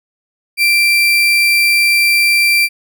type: tone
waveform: 35% pulse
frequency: 2354 Hz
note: D7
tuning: 3 cents sharp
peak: -7 dBFS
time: 0.57-2.69 s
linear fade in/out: 50 ms
effects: none